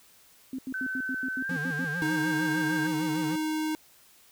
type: tone bursts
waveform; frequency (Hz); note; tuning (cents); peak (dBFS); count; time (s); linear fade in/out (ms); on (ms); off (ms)
sine; 261.6; C4; 0; -31; 10; 0.53-1.846; 2; 56; 84
type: tone with pitch glide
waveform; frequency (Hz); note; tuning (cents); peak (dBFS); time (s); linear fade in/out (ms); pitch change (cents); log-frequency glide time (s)
sine; 1527 to 1588.2; G6 to G6; -46 to +22; -30; 0.74-2.87; 2; +68; 1.39-1.47
type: tone with vibrato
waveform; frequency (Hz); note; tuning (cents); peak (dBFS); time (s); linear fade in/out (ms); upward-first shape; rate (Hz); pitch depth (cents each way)
square; 160.7; E3; -44; -34; 1.49-3.36; 5; sine; 6.6; 180
type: tone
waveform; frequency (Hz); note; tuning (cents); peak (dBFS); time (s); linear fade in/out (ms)
square; 311.1; D#4; 0; -28; 2.02-3.75; 0
effects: white hiss -58 dBFS RMS until 4.31 s